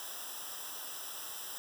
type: noise with comb filter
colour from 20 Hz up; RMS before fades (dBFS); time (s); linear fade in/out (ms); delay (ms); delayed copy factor
white; -43; 0-1.58; 0; 0.45; -0.9
effects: none